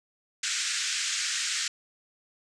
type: band-pass noise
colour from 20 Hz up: white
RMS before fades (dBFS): -30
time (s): 0.43-1.68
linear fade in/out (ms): 5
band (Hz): 1400 to 7900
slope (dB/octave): 48
effects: none